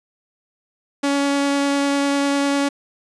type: tone with vibrato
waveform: sawtooth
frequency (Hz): 281.2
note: C#4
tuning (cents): +25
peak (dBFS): -13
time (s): 1.03-2.69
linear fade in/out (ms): 10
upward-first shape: triangle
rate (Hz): 10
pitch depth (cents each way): 9
effects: resampled to 22050 Hz